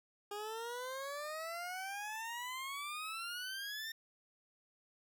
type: exponential sweep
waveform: 20% pulse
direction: up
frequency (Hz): 405.8 to 1825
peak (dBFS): -36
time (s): 0.31-3.92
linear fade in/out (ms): 5
effects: none